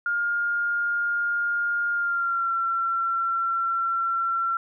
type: tone with pitch glide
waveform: sine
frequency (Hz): 1413 to 1357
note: F6 to E6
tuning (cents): +20 to +50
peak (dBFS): -22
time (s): 0.06-4.57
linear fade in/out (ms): 2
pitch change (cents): -70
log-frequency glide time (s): 1.92-2.54
effects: none